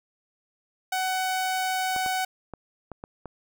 sawtooth tone, 749 Hz, F#5, 21 cents sharp, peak -21 dBFS, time 0.92-2.25 s, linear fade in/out 5 ms
clicks, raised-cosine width 1 ms, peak -23 dBFS, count 6, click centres 1.963 / 2.062 / 2.537 / 2.917 / 3.039 / 3.257 s
effects none

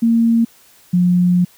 sine tone pair in turn, 230.2 / 178.23 Hz, A#3 / F3, -22 / +35 cents, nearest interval major third, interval 443 cents, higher first, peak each -10 dBFS, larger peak neither, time 0.02-0.45 / 0.93-1.45 s, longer second, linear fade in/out 10 ms, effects white hiss -49 dBFS RMS until 1.57 s

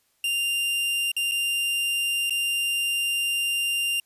45% pulse tone with dropouts, 2790 Hz, F7, 2 cents flat, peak -23 dBFS, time 0.24-4 s, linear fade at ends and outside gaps 2 ms, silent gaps 1.117-1.165 / 1.313-1.318 / 2.297-2.306 s, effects white hiss -68 dBFS RMS until 4.05 s + resampled to 32000 Hz

